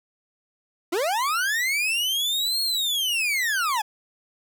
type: linear two-way sweep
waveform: 40% pulse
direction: up then down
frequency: 311.1 to 4323 to 808 Hz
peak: -21 dBFS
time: 0.92-3.82 s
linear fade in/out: 10 ms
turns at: 2.62 s
effects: none